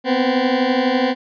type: beating tone pair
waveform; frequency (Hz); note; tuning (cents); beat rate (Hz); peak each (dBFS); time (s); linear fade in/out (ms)
20% pulse; 246.9 / 258.9; B3 / C4; 0 / -18; 12; -15 / -12; 0.04-1.15; 50
effects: resampled to 11025 Hz